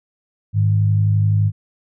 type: tone pair together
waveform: sine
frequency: 103.82 / 155.56 Hz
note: G#2 / D#3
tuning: 0 / 0 cents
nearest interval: perfect fifth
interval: 700 cents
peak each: -13 / -22 dBFS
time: 0.53-1.52 s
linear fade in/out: 50 ms
effects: none